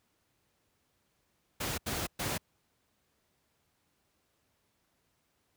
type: noise bursts at uneven times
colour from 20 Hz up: pink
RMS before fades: -34 dBFS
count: 3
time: 1.6-1.78 / 1.86-2.07 / 2.19-2.38 s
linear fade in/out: 10 ms
effects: pink hiss -75 dBFS RMS until 5.56 s + high-pass 60 Hz 12 dB/octave